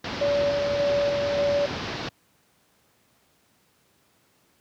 pink low-pass noise, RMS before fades -31 dBFS, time 0.04-2.09 s, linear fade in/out 5 ms, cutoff 5400 Hz, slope 48 dB/octave
sine tone with tremolo, 573 Hz, D5, 43 cents flat, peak -20 dBFS, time 0.21-1.66 s, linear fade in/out 5 ms, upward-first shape square, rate 1.7 Hz, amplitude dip 30%
effects pink hiss -64 dBFS RMS until 4.6 s + high-pass 100 Hz 12 dB/octave

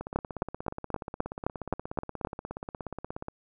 two click trains, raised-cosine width 1 ms, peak -12 / -22 dBFS, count 9 / 56, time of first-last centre 0.16-2.249 / 0.01-3.284 s, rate 3.83 / 16.8 Hz, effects none

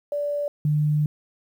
sine tone pair in turn, 581 / 150.03 Hz, D5 / D3, -19 / +37 cents, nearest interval octave + major seventh, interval 2344 cents, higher first, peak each -23 / -18 dBFS, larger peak second, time 0.12-0.48 / 0.65-1.06 s, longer second, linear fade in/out 2 ms, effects 9-bit

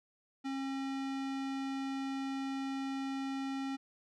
square tone, 270 Hz, C#4, 45 cents flat, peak -36 dBFS, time 0.44-3.77 s, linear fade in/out 20 ms, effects low-pass 5000 Hz 12 dB/octave

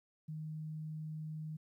sine tone, 155.56 Hz, D#3, in tune, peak -40 dBFS, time 0.28-1.57 s, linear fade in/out 10 ms, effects 13-bit

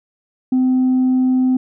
sine tone, 256.7 Hz, C4, 33 cents flat, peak -10 dBFS, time 0.52-1.57 s, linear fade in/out 5 ms, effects tanh soft clip ceiling -10 dBFS

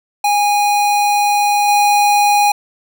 square tone with level steps, 822 Hz, G#5, 18 cents flat, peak -12 / -10 dBFS, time 0.24-2.52 s, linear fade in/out 5 ms, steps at 1.68 s, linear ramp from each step 5 ms, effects none

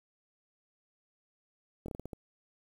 slowing click train, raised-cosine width 2 ms, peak -27 dBFS, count 7, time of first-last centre 1.86-2.132 s, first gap 23 ms, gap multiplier 1.27, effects 9-bit

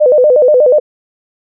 sine tone with vibrato, 550 Hz, C#5, 14 cents flat, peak -4 dBFS, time 0-0.8 s, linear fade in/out 20 ms, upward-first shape square, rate 8.3 Hz, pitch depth 160 cents each way, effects none

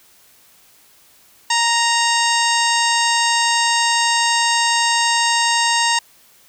harmonic tone with a mistuned harmonic, 932 Hz, A#5, 1 cent flat, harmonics 1 / 2 / 3 / 4 / 5 / 6 / 7 / 8 / 9, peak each -18 / -21 / -23 / -24 / -25 / -26 / -26 / -27 / -28 dBFS, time 1.5-5.99 s, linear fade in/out 5 ms, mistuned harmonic 6, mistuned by -52 cents, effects white hiss -51 dBFS RMS until 6.48 s

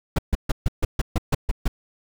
brown noise bursts, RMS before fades -18 dBFS, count 10, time 0.16-1.68 s, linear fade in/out 5 ms, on 26 ms, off 140 ms, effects none

